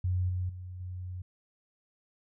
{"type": "tone with level steps", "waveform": "sine", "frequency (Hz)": 91, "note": "F#2", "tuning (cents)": -28, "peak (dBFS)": [-26, -29, -39, -36], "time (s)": [0.04, 1.22], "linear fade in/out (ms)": 5, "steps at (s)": [0.29, 0.49, 0.8], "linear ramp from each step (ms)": 5, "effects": []}